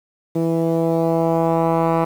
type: tone with low-pass filter sweep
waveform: 10% pulse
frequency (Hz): 164.81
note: E3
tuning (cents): 0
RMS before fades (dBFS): -18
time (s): 0.35-2.05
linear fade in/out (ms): 10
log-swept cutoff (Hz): 390 to 1300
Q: 1.3
effects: 7-bit